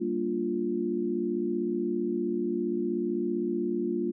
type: chord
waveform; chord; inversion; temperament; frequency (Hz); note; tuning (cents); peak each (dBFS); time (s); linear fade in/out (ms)
sine; G minor seventh; none; equal; 196 / 233.1 / 293.7 / 349.2; G3 / Bb3 / D4 / F4; 0 / 0 / 0 / 0; -35 / -32 / -35 / -29; 0-4.12; 20
effects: none